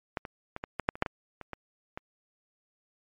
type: clicks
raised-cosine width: 0.5 ms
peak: -16 / -23 / -21 / -19 / -15 / -8 / -25 / -9 / -17 / -26 / -22 / -22 dBFS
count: 12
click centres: 0.172 / 0.252 / 0.564 / 0.639 / 0.797 / 0.889 / 0.955 / 1.024 / 1.062 / 1.413 / 1.533 / 1.975 s
effects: MP3 48 kbps